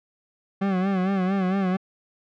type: tone with vibrato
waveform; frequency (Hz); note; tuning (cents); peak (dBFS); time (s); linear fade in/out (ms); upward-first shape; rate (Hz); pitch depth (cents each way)
40% pulse; 190; F#3; +46; -20; 0.61-1.77; 10; sine; 4.4; 77
effects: low-pass 2000 Hz 12 dB/octave